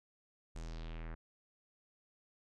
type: tone with low-pass filter sweep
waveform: square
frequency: 40.69 Hz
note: E1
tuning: 22 cents flat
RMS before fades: -44 dBFS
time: 0.55-1.15 s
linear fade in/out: 10 ms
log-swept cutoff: 8300 to 1600 Hz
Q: 2.3
effects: none